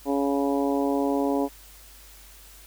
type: harmonic tone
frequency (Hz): 139.9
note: C#3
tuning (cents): +16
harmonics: 2 / 3 / 4 / 5 / 6 / 7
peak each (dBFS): -24 / -28 / -30 / -32 / -34 / -35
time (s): 0.05-1.49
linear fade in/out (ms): 50
effects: added 50 Hz sine -50 dBFS peak until 2.66 s + white hiss -50 dBFS RMS until 2.66 s